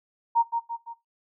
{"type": "tone with echo", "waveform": "sine", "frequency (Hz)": 931, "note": "A#5", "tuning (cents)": -2, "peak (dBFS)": -17, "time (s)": [0.35, 0.43], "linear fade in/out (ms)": 20, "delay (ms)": 170, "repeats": 3, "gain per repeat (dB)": -6, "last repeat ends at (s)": 0.94, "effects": ["noise-tail reverb RT60 0.2 s tail -17 dB re dry"]}